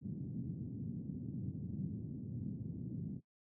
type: band-pass noise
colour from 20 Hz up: pink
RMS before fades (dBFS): -43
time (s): 0.01-3.21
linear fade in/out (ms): 50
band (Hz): 120 to 230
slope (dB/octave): 24
effects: noise-tail reverb RT60 0.1 s tail -19 dB re dry